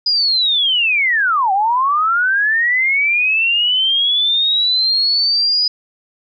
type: linear two-way sweep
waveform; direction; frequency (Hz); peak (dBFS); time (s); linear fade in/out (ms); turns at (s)
sine; down then up; 4978 to 751 to 4978; -12; 0.06-5.68; 5; 1.52
effects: none